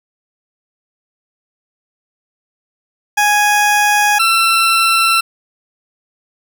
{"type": "tone pair in turn", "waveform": "20% pulse", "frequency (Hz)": [830.6, 1344.8], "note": ["G#5", "E6"], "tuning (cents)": [0, 34], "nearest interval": "minor sixth", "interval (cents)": 834, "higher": "second", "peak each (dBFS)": -5, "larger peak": "neither", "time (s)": [[3.17, 4.19], [4.19, 5.21]], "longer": "neither", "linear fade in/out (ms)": 10, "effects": []}